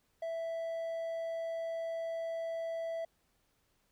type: tone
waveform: triangle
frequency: 660 Hz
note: E5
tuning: 2 cents sharp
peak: -33 dBFS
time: 0.22-3.05 s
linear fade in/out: 5 ms
effects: pink hiss -75 dBFS RMS until 3.91 s